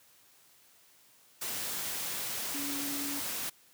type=tone in noise; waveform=sine; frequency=283.4 Hz; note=C#4; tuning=38 cents sharp; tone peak=-38 dBFS; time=2.54-3.2 s; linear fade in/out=10 ms; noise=white; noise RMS=-36 dBFS; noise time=1.41-3.5 s; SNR=-5 dB; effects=white hiss -62 dBFS RMS until 3.73 s + high-pass 80 Hz 12 dB/octave